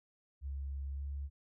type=tone with pitch glide; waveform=sine; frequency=69 to 70.17 Hz; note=C#2 to C#2; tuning=-7 to +22 cents; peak=-37 dBFS; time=0.41-1.3 s; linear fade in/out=50 ms; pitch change=+29 cents; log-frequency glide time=0.96-1.01 s; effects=none